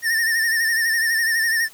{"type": "tone with vibrato", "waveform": "square", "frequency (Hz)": 1816, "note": "A#6", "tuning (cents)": -46, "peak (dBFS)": -18, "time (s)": [0.02, 1.69], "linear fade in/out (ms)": 50, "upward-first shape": "sine", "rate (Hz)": 12, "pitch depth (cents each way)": 58, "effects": ["white hiss -47 dBFS RMS until 1.73 s"]}